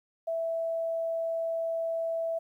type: tone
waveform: sine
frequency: 659.3 Hz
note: E5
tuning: in tune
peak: -28 dBFS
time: 0.27-2.39 s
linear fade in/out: 10 ms
effects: 11-bit